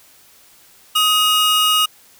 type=tone pair together; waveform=45% pulse; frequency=1257 / 2870 Hz; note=D#6 / F7; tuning=+17 / +47 cents; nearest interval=octave + major second; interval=1430 cents; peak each=-17 / -14 dBFS; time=0.95-1.86 s; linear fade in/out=10 ms; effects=white hiss -49 dBFS RMS until 2.19 s